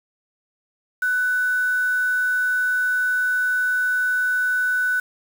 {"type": "tone with quantisation", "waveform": "sine", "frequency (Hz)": 1494, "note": "F#6", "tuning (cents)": 16, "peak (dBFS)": -18, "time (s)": [1.02, 5], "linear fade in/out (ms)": 5, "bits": 6, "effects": []}